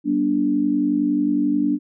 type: tone cluster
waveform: sine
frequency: 193.7 / 241.6 / 292.7 Hz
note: G3 / B3 / D4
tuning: -20 / -38 / -6 cents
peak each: -27 / -23 / -18 dBFS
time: 0.04-1.79 s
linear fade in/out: 50 ms
effects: none

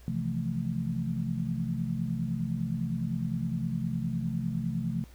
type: chord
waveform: sine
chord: F major seventh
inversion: second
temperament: equal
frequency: 130.81 / 164.81 / 174.61 / 220 Hz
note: C3 / E3 / F3 / A3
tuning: 0 / 0 / 0 / 0 cents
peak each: -34 dBFS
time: 0.08-5.04 s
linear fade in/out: 0 ms
effects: added 60 Hz sine -49 dBFS peak until 5.14 s + pink hiss -59 dBFS RMS until 5.14 s

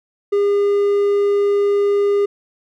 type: tone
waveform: triangle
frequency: 405.2 Hz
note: G#4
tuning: 43 cents flat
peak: -11 dBFS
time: 0.32-2.26 s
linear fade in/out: 10 ms
effects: none

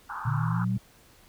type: band-pass noise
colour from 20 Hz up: white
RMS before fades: -36 dBFS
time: 0.09-0.65 s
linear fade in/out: 10 ms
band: 830 to 1500 Hz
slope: 96 dB/octave
type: tone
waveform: sine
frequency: 116.54 Hz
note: A#2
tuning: in tune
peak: -27 dBFS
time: 0.25-0.78 s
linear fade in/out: 5 ms
type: exponential sweep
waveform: sine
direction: up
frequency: 140 to 196 Hz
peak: -27 dBFS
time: 0.27-0.77 s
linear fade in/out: 5 ms
effects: pink hiss -57 dBFS RMS until 1.28 s

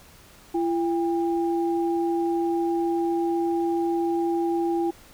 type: tone pair together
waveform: sine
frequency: 339 / 802.6 Hz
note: E4 / G5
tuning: +49 / +41 cents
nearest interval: octave + minor third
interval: 1492 cents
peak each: -22 / -29 dBFS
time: 0.54-4.91 s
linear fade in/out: 10 ms
effects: pink hiss -51 dBFS RMS until 5.13 s

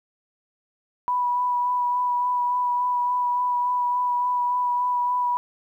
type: tone with vibrato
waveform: sine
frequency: 983 Hz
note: B5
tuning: 8 cents flat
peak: -20 dBFS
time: 1.08-5.37 s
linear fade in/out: 0 ms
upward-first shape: sine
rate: 3.5 Hz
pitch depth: 15 cents each way
effects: 10-bit

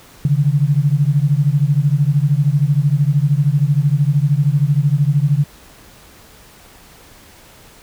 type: beating tone pair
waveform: sine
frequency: 138.59 / 151.59 Hz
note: C#3 / D#3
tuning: 0 / -45 cents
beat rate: 13 Hz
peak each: -14 / -15 dBFS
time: 0.25-5.44 s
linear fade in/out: 2 ms
effects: pink hiss -44 dBFS RMS until 7.82 s

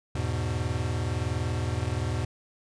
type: chord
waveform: square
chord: E major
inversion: none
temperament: equal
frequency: 82.41 / 103.83 / 123.47 Hz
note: E2 / G#2 / B2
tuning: 0 / 0 / 0 cents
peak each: -32 dBFS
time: 0.15-2.25 s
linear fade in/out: 5 ms
effects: resampled to 22050 Hz

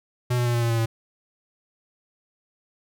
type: tone with pitch steps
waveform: square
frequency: 123.47 / 121.77 / 120.09 / 118.44 / 116.81 / 115.2 / 113.62 Hz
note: B2 / B2 / B2 / A#2 / A#2 / A#2 / A#2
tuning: 0 / -24 / -48 / +28 / +4 / -20 / -44 cents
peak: -21 dBFS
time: 0.3-0.86 s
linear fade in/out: 10 ms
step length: 80 ms
effects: none

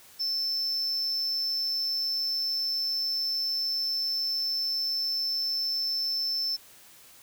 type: tone with amplitude modulation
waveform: triangle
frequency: 5300 Hz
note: E8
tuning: 9 cents sharp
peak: -24 dBFS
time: 0.19-6.57 s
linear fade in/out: 20 ms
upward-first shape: sine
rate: 147 Hz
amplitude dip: 30%
effects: white hiss -53 dBFS RMS until 7.22 s

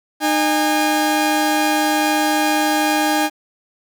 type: tone pair together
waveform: sawtooth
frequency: 305.7 / 816 Hz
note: D#4 / G#5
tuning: -30 / -31 cents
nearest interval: octave + perfect fourth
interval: 1699 cents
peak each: -14 dBFS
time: 0.2-3.3 s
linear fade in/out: 50 ms
effects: 8-bit

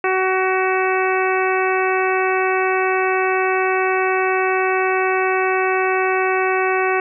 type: harmonic tone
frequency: 375.8 Hz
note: F#4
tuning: 27 cents sharp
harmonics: 1 / 2 / 3 / 4 / 5 / 6 / 7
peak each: -19 / -22 / -24 / -25 / -26 / -27 / -27 dBFS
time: 0.04-7 s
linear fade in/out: 2 ms
effects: none

